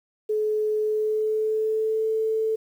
sine tone with pitch glide, 428.1 to 440.6 Hz, A4 to A4, -47 to +2 cents, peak -21 dBFS, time 0.29-2.56 s, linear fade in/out 10 ms, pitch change +49 cents, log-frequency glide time 0.81-2.07 s, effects 9-bit

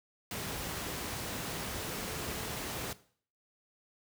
sine tone in noise, 440.2 Hz, A4, 1 cent sharp, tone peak -48 dBFS, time 1.79-2.51 s, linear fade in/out 2 ms, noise pink, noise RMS -38 dBFS, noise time 0.31-2.93 s, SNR -13 dB, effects noise-tail reverb RT60 0.5 s tail -17 dB re dry + high-pass 60 Hz 12 dB/octave

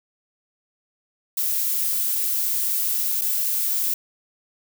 violet noise with dropouts, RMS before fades -23 dBFS, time 1.37-3.94 s, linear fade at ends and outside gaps 5 ms, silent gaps 3.213-3.217 s, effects none

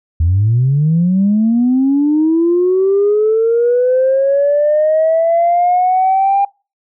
sine linear sweep, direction up, 78 to 802 Hz, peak -8 dBFS, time 0.2-6.45 s, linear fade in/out 5 ms, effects noise-tail reverb RT60 0.3 s tail -25 dB re dry + tanh soft clip ceiling -5 dBFS

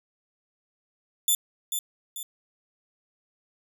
5% pulse tone with echo, 3520 Hz, A7, in tune, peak -12 dBFS, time 1.28-1.35 s, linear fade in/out 2 ms, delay 440 ms, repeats 2, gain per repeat -7 dB, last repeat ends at 2.23 s, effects none

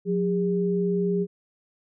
sine tone pair together, 180.4 / 405 Hz, F#3 / G#4, -44 / -43 cents, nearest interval octave + major second, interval 1401 cents, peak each -24 dBFS, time 0.05-1.27 s, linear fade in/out 50 ms, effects none

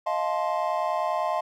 triangle chord, F dominant seventh, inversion third, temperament just, 628.6 / 698.5 / 873.1 / 1047.7 Hz, Eb5 / F5 / A5 / C6, +18 / 0 / -14 / +2 cents, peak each -27 / -27 / -29 / -28 dBFS, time 0.06-1.41 s, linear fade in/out 10 ms, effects none

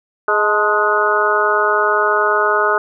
harmonic tone with a mistuned harmonic, 209.3 Hz, G#3, 14 cents sharp, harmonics 2 / 3 / 4 / 5 / 6 / 7, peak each -19 / -21 / -22 / -22 / -17 / -18 dBFS, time 0.28-2.78 s, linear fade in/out 2 ms, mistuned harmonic 4, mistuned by +70 cents, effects none

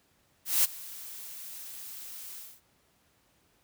blue noise with ADSR envelope, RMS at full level -22 dBFS, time 0.45-2.61 s, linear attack 190 ms, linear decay 20 ms, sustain -21 dB, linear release 240 ms, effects pink hiss -68 dBFS RMS until 3.63 s + high-pass 60 Hz 12 dB/octave

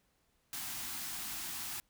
white band-stop noise, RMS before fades -41 dBFS, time 0.53-1.8 s, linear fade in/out 0 ms, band 370 to 660 Hz, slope 96 dB/octave, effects pink hiss -75 dBFS RMS until 1.89 s

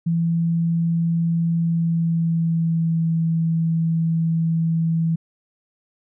sine tone with pitch glide, 167.1 to 163.94 Hz, E3 to E3, +24 to -9 cents, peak -17 dBFS, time 0.06-5.16 s, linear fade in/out 10 ms, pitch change -33 cents, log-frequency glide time 1.57-3.07 s, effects none

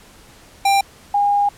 square / sine tone pair in turn, 792 / 813.3 Hz, G5 / G#5, +18 / -36 cents, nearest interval unison, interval 46 cents, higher second, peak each -13 dBFS, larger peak neither, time 0.65-0.81 / 1.14-1.49 s, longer second, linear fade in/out 5 ms, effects pink hiss -46 dBFS RMS until 1.57 s + low-pass 12000 Hz 12 dB/octave

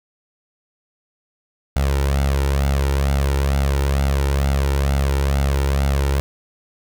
sawtooth tone with flanger, 69.1 Hz, C#2, 5 cents flat, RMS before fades -18 dBFS, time 1.76-6.2 s, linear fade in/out 0 ms, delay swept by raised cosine 1.4 to 2.2 ms, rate 2.2 Hz, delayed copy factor +0.6, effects none

